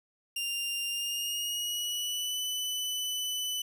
sawtooth tone with pitch glide, 2794 to 2995 Hz, F7 to F#7, 0 to +20 cents, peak -28 dBFS, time 0.36-3.62 s, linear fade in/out 5 ms, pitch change +120 cents, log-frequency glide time 0.89-2.38 s, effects none

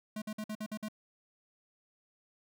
square tone bursts, 214.4 Hz, A3, 45 cents flat, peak -37 dBFS, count 7, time 0.16-0.885 s, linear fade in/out 5 ms, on 59 ms, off 52 ms, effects none

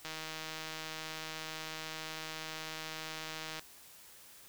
click train, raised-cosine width 0.2 ms, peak -24 dBFS, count 561, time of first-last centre 0.05-3.594 s, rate 158 Hz, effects white hiss -56 dBFS RMS until 4.48 s

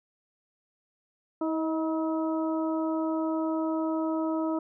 harmonic tone with a mistuned harmonic, 320.6 Hz, E4, 48 cents flat, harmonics 1 / 2 / 3 / 4, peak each -27 / -33 / -37 / -39 dBFS, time 1.41-4.59 s, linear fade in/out 5 ms, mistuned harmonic 2, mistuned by -24 cents, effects none

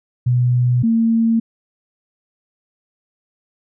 sine tone pair in turn, 123.47 / 227.4 Hz, B2 / A#3, 0 / -43 cents, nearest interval major seventh, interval 1057 cents, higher second, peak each -12 dBFS, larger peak neither, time 0.26-0.83 / 0.83-1.4 s, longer neither, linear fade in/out 10 ms, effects none

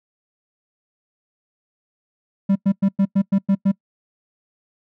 triangle tone bursts, 196 Hz, G3, in tune, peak -11 dBFS, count 8, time 2.49-3.718 s, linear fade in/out 10 ms, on 66 ms, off 100 ms, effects noise-tail reverb RT60 0.1 s tail -24 dB re dry

